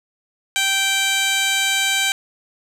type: tone with band-pass filter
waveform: 15% pulse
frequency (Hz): 780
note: G5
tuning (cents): -9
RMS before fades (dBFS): -19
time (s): 0.56-2.12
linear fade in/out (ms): 0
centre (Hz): 5000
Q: 0.83
effects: none